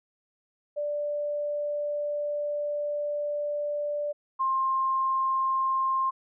sine tone pair in turn, 587.3 / 1059.2 Hz, D5 / C6, 0 / +21 cents, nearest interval minor seventh, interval 1021 cents, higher second, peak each -27 / -23 dBFS, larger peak second, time 0.76-4.13 / 4.39-6.11 s, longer first, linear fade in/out 20 ms, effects none

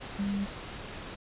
sine tone in noise, 200 Hz, G3, 35 cents sharp, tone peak -28 dBFS, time 0.18-0.46 s, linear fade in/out 20 ms, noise pink, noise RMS -41 dBFS, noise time 0-1.16 s, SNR +10 dB, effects resampled to 8000 Hz

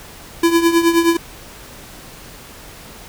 square tone with tremolo, 335.9 Hz, E4, 33 cents sharp, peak -9 dBFS, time 0.43-1.17 s, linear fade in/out 5 ms, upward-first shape triangle, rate 9.5 Hz, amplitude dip 75%, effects pink hiss -38 dBFS RMS until 3.08 s

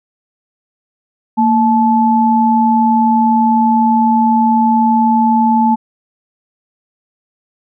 sine tone pair together, 229.9 / 868 Hz, A#3 / A5, -24 / -24 cents, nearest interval octave + major seventh, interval 2300 cents, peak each -11 dBFS, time 1.37-5.76 s, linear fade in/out 20 ms, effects none

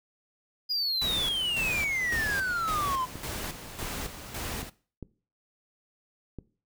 triangle exponential sweep, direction down, 4961 to 1000 Hz, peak -25 dBFS, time 0.69-3.06 s, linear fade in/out 20 ms
pink noise with tremolo, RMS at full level -35 dBFS, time 1.01-4.7 s, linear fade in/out 10 ms, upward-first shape square, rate 1.8 Hz, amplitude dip 60%
clicks, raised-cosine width 3 ms, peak -25 dBFS, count 6, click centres 3.156 / 3.828 / 4.592 / 4.63 / 5.027 / 6.387 s
effects noise-tail reverb RT60 0.4 s tail -19 dB re dry

